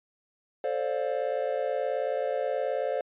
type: chord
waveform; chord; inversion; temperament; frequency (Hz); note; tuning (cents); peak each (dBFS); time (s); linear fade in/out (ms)
triangle; D minor seventh; second; just; 440.5 / 528.6 / 587.3 / 704.8; A4 / C5 / D5 / F5; +2 / +18 / 0 / +16; -32 / -28 / -30 / -33; 0.64-3.01; 2
effects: resampled to 8000 Hz